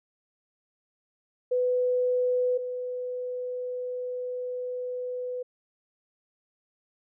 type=tone pair in turn; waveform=sine; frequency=498.7 / 498.7 Hz; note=B4 / B4; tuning=+17 / +17 cents; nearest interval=unison; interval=0 cents; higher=neither; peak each=-22 / -30 dBFS; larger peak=first; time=1.51-2.58 / 2.58-5.43 s; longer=second; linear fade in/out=10 ms; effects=none